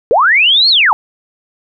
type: linear two-way sweep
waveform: sine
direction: up then down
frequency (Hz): 402.1 to 4435 to 775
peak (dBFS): -6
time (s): 0.11-0.93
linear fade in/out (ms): 0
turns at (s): 0.69
effects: none